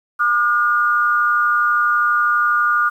sine tone pair together, 1203.8 / 1436 Hz, D6 / F6, +42 / +48 cents, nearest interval minor third, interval 306 cents, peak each -16 dBFS, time 0.19-2.9 s, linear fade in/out 20 ms, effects 8-bit

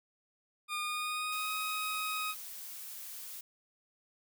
20% pulse tone with pitch glide, 1216 to 1259.6 Hz, D#6 to D#6, -40 to +21 cents, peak -29 dBFS, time 0.68-2.35 s, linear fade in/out 50 ms, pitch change +61 cents, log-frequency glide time 0.8-1.53 s
blue noise, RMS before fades -45 dBFS, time 1.32-3.41 s, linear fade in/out 5 ms
effects none

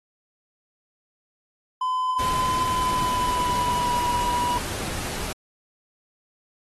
triangle tone with pitch glide, 1017 to 974.4 Hz, C6 to B5, -50 to -24 cents, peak -20 dBFS, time 1.81-4.58 s, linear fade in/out 5 ms, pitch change -74 cents, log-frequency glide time 2.63-3.97 s
pink noise, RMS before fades -31 dBFS, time 2.19-5.33 s, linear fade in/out 5 ms
click train, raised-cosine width 2 ms, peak -22 dBFS, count 17, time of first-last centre 2.93-4.439 s, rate 10.6 Hz
effects AAC 32 kbps

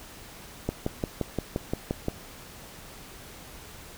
click train, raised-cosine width 2 ms, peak -13 dBFS, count 9, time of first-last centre 0.69-2.084 s, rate 5.74 Hz, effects pink hiss -46 dBFS RMS until 3.97 s

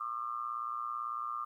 sine tone with amplitude modulation, 1204 Hz, D6, 43 cents sharp, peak -31 dBFS, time 0-1.45 s, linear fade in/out 10 ms, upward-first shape sine, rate 118 Hz, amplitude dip 85%, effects 12-bit

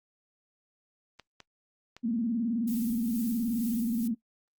clicks, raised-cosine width 0.2 ms, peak -29 dBFS, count 3, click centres 1.197 / 1.403 / 1.966 s
sine tone with vibrato, 230.6 Hz, A#3, 19 cents flat, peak -26 dBFS, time 2.03-4.15 s, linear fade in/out 20 ms, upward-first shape square, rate 19 Hz, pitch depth 92 cents each way
violet noise with tremolo, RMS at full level -41 dBFS, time 2.67-4.08 s, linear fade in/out 10 ms, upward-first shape sine, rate 2.2 Hz, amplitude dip 45%
effects noise-tail reverb RT60 0.1 s tail -20 dB re dry + Opus 32 kbps

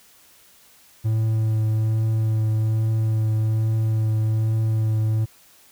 triangle tone with vibrato, 110 Hz, A2, in tune, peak -16 dBFS, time 1.04-5.26 s, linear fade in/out 20 ms, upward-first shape triangle, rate 1.2 Hz, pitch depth 16 cents each way, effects white hiss -53 dBFS RMS until 5.71 s

